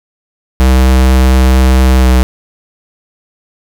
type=tone with pitch glide; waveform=square; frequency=64.6 to 63.45 Hz; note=C2 to B1; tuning=-21 to +47 cents; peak=-5 dBFS; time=0.6-2.23 s; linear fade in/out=0 ms; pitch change=-32 cents; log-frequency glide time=1.98-2.1 s; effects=none